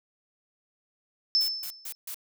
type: tone with exponential decay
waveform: sine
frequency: 5274 Hz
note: E8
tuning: in tune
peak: -18 dBFS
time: 1.35-1.95 s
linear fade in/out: 0 ms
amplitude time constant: 130 ms
type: noise bursts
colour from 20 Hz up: blue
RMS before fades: -37 dBFS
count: 4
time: 1.41-2.144 s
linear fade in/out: 0 ms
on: 71 ms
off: 150 ms
effects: none